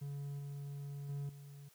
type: tone with level steps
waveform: triangle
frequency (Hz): 141.7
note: C#3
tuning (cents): +38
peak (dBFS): -38 / -40 / -36 / -48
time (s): 0.01-1.69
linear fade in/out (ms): 10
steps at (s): 0.39 / 1.09 / 1.29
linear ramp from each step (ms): 2
effects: white hiss -67 dBFS RMS until 1.74 s + high-pass 60 Hz 12 dB/octave